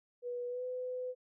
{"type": "tone with pitch glide", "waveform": "sine", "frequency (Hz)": [487.8, 503.8], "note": ["B4", "B4"], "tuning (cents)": [-21, 34], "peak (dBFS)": -36, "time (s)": [0.22, 1.15], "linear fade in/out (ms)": 50, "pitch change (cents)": 55, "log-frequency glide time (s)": [0.48, 0.64], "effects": []}